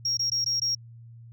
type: tone with dropouts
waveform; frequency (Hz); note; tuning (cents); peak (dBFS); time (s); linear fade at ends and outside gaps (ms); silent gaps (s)
sine; 5588; F8; 0; -22; 0.05-0.75; 5; 0.172-0.193 / 0.3-0.317 / 0.445-0.461 / 0.599-0.617
effects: tanh soft clip ceiling -20 dBFS + added 116 Hz sine -44 dBFS peak until 1.32 s